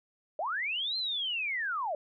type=linear two-way sweep; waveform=sine; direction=up then down; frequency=560 to 4186 to 560 Hz; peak=-30 dBFS; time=0.39-1.95 s; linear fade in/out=2 ms; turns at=0.97 s; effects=none